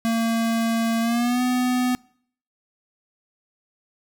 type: tone with pitch glide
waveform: square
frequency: 228.1 to 250.2 Hz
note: A#3 to B3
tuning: -37 to +23 cents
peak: -20 dBFS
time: 0.05-1.95 s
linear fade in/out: 0 ms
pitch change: +160 cents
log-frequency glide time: 1.01-1.42 s
effects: noise-tail reverb RT60 0.6 s tail -25 dB re dry